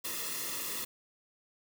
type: noise with comb filter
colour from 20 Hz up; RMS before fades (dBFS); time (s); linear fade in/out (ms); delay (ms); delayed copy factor
white; -37; 0.04-0.85; 10; 1.3; -0.8
effects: none